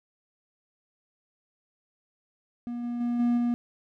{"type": "tone with level steps", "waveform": "triangle", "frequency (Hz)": 239.6, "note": "A#3", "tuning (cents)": 48, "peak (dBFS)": [-29, -27, -23, -19, -21], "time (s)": [2.67, 3.54], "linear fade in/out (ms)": 0, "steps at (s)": [2.83, 3, 3.19, 3.37], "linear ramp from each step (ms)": 10, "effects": []}